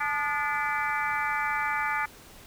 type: harmonic tone with a mistuned harmonic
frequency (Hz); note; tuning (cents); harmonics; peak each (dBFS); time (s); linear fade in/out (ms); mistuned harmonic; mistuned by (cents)
290; D4; -22; 3 / 4 / 5 / 6 / 7 / 8; -31 / -32 / -33 / -34 / -34 / -35; 0-2.06; 10; 4; +81
effects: pink hiss -50 dBFS RMS until 2.46 s